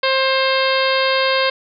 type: harmonic tone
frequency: 530 Hz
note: C5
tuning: 22 cents sharp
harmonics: 1 / 2 / 3 / 4 / 5 / 6 / 7 / 8 / 9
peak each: -18 / -21 / -23 / -24 / -25 / -26 / -26 / -27 / -28 dBFS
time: 0.03-1.5 s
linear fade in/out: 5 ms
effects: none